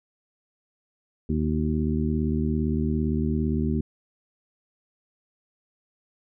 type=harmonic tone with a mistuned harmonic; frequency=77.6 Hz; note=D#2; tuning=4 cents flat; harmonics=1 / 2 / 3 / 4 / 5; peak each=-27 / -28 / -26 / -33 / -33 dBFS; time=1.29-3.81 s; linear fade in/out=5 ms; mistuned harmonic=5; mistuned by=-39 cents; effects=none